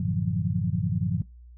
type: tone cluster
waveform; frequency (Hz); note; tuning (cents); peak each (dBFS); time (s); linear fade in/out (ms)
sine; 95.6 / 113.1 / 148.8 / 170.4 / 180.9; G2 / A2 / D3 / F3 / F#3; -43 / +48 / +23 / -42 / -39; -30; 0-1.22; 5
effects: noise-tail reverb RT60 0.2 s tail -20 dB re dry + added 60 Hz sine -45 dBFS peak until 1.57 s